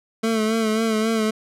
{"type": "tone with vibrato", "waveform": "25% pulse", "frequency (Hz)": 221.1, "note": "A3", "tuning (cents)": 9, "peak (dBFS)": -15, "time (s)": [0.23, 1.31], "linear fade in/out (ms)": 10, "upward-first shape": "sine", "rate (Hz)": 3.7, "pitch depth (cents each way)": 44, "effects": ["low-pass 11000 Hz 12 dB/octave"]}